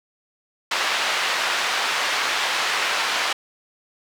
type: band-pass noise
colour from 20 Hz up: pink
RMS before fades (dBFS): -23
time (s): 0.71-3.33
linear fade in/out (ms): 5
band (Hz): 1000 to 4300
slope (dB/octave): 12
effects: none